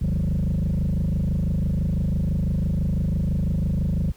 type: tone with frequency modulation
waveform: sine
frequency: 115.8 Hz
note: A#2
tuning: 11 cents flat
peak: -17 dBFS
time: 0.01-4.12 s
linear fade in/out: 10 ms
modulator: 26 Hz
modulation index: 3
effects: tanh soft clip ceiling -19 dBFS + pink hiss -54 dBFS RMS until 4.16 s